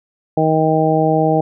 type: harmonic tone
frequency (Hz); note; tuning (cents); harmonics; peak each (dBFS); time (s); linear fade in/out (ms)
157.8; D#3; +25; 1 / 2 / 3 / 4 / 5; -18 / -18 / -18 / -18 / -18; 0.37-1.41; 5
effects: none